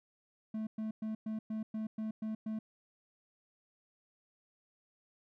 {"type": "tone bursts", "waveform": "triangle", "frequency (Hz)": 218.2, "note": "A3", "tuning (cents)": -14, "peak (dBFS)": -33, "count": 9, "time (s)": [0.54, 2.59], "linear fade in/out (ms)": 5, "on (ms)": 130, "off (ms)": 110, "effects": []}